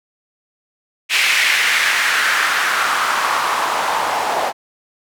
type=noise with band-pass filter sweep; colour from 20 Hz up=white; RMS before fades=-17 dBFS; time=1.09-4.53 s; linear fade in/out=50 ms; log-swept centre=2400 to 740 Hz; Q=2.5; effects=none